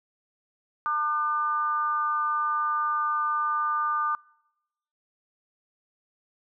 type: tone with amplitude modulation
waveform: sine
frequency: 1200 Hz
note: D6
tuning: 37 cents sharp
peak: -20 dBFS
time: 0.86-4.15 s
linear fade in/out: 0 ms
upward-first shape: sine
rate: 299 Hz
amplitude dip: 80%
effects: noise-tail reverb RT60 0.9 s tail -26 dB re dry